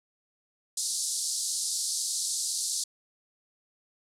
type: band-pass noise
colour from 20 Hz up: white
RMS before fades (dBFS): -31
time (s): 0.77-2.84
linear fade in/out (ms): 5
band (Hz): 4100 to 10000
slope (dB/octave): 48
effects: none